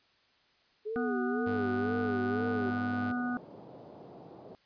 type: tone with vibrato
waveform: sine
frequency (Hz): 415.3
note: G#4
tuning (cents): 0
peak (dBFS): -33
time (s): 0.85-2.71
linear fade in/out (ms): 20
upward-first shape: sine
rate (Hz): 2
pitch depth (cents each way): 170
type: harmonic tone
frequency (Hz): 245.7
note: B3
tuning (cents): -9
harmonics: 1 / 3 / 5 / 6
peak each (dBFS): -31 / -40 / -42 / -39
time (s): 0.96-3.37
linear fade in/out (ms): 0
type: tone with pitch glide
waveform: sawtooth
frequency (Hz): 100.5 to 102.02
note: G2 to G#2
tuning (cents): +44 to -30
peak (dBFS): -34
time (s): 1.46-3.12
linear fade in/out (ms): 10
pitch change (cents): +26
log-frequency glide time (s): 2.08-2.22
type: band-pass noise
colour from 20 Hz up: white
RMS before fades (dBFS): -50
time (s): 2.4-4.55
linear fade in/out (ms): 0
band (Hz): 110 to 710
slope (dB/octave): 24
effects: white hiss -67 dBFS RMS until 4.65 s + resampled to 11025 Hz